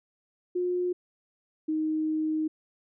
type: tone pair in turn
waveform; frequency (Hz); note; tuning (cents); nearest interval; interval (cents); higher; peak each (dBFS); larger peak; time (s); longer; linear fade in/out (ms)
sine; 358.4 / 312.1; F4 / D#4; +45 / +5; major second; 240; first; -25; neither; 0.55-0.93 / 1.68-2.48; second; 10
effects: none